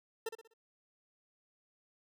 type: tone with echo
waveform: 40% pulse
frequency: 450 Hz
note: A4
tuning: 39 cents sharp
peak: -34 dBFS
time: 0.26-0.29 s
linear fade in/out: 5 ms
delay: 62 ms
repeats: 4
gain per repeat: -8 dB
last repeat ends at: 0.538 s
effects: none